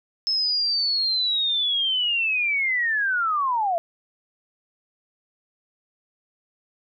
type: linear sweep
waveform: sine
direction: down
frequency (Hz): 5240 to 653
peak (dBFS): -20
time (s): 0.27-3.78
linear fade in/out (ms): 0
effects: none

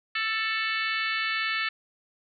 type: harmonic tone with a mistuned harmonic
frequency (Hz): 441.8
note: A4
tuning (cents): +7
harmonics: 3 / 4 / 5 / 6 / 7 / 8 / 9 / 10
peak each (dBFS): -33 / -30 / -32 / -34 / -37 / -39 / -40 / -40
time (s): 0.15-1.69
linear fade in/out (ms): 5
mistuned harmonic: 7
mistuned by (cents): -53
effects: none

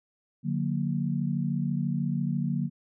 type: chord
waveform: sine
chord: D augmented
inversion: none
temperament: equal with one note detuned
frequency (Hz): 146.83 / 180.98 / 233.1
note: D3 / F#3 / A#3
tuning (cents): 0 / -38 / 0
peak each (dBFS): -29 / -30 / -31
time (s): 0.43-2.7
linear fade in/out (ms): 50
effects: none

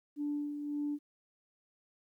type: tone with tremolo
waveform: sine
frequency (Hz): 292.4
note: D4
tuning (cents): -7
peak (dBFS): -31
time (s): 0.16-0.99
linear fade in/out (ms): 50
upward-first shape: sine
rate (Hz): 1.8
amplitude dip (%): 50
effects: tanh soft clip ceiling -27 dBFS + 12-bit

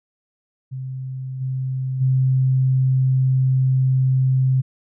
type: tone with level steps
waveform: sine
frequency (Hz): 130.81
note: C3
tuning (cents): 0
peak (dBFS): -26 / -21 / -14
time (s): 0.71-4.62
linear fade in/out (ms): 20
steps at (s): 1.4 / 2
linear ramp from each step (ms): 20
effects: none

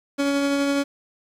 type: tone with tremolo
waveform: 30% pulse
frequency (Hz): 280.9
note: C#4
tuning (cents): +23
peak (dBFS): -16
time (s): 0.18-0.84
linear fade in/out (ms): 20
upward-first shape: triangle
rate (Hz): 12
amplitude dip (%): 25
effects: low-pass 9000 Hz 12 dB/octave + 8-bit

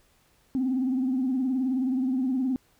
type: tone with vibrato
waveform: sine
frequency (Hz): 258.8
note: C4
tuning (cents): -19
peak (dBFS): -22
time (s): 0.55-2.56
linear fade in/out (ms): 0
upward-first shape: triangle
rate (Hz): 19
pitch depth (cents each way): 98
effects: tanh soft clip ceiling -19 dBFS + pink hiss -64 dBFS RMS until 2.79 s

